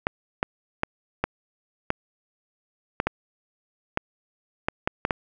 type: clicks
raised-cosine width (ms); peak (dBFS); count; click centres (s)
0.5; -7; 12; 0.069 / 0.429 / 0.834 / 1.24 / 1.904 / 3.001 / 3.07 / 3.974 / 4.685 / 4.875 / 5.051 / 5.108
effects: none